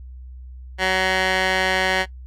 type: tone with band-pass filter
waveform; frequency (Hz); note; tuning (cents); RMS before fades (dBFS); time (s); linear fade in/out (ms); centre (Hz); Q
15% pulse; 187.4; F#3; +22; -20; 0.78-2.06; 50; 2000; 0.99
effects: noise-tail reverb RT60 0.1 s tail -18 dB re dry + added 63 Hz sine -35 dBFS peak until 2.26 s